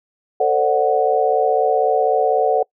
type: chord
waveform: sine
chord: D dominant seventh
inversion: second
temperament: equal with one note detuned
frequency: 447.2 / 523.3 / 587.3 / 740 Hz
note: A4 / C5 / D5 / F#5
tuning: +28 / 0 / 0 / 0 cents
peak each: -18 / -21 / -21 / -17 dBFS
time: 0.4-2.63 s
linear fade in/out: 5 ms
effects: noise-tail reverb RT60 0.1 s tail -25 dB re dry